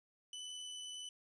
sawtooth tone with amplitude modulation, 2997 Hz, F#7, 22 cents sharp, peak -40 dBFS, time 0.33-1.09 s, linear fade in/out 2 ms, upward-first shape sine, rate 81.7 Hz, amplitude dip 30%, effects resampled to 22050 Hz

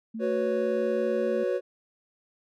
sine tone, 223.8 Hz, A3, 30 cents sharp, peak -32 dBFS, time 0.14-1.44 s, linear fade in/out 10 ms
triangle chord, F# suspended fourth, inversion none, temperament equal, 370 / 493.9 / 554.4 Hz, F#4 / B4 / C#5, 0 / 0 / 0 cents, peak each -27 dBFS, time 0.19-1.61 s, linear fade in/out 50 ms
effects none

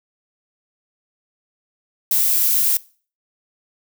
violet noise, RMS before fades -17 dBFS, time 2.11-2.77 s, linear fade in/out 2 ms, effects noise-tail reverb RT60 0.4 s tail -21 dB re dry

